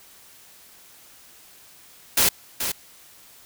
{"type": "noise with echo", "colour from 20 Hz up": "white", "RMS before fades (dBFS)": -18, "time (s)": [2.17, 2.29], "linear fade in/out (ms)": 5, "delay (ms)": 430, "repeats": 1, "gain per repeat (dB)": -8, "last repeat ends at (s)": 2.72, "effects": ["white hiss -50 dBFS RMS until 3.45 s"]}